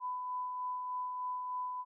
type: tone with tremolo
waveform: sine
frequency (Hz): 1000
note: B5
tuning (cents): +21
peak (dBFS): -34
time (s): 0-1.85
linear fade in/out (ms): 50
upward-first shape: sine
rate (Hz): 3.3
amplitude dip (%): 30
effects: none